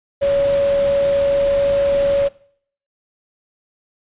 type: tone in noise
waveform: sine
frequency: 561 Hz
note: C#5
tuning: 21 cents sharp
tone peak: -13 dBFS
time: 0.21-2.29 s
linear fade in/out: 20 ms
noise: pink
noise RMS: -30 dBFS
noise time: 0.21-2.29 s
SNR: +14 dB
effects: noise-tail reverb RT60 0.6 s tail -20 dB re dry + resampled to 8000 Hz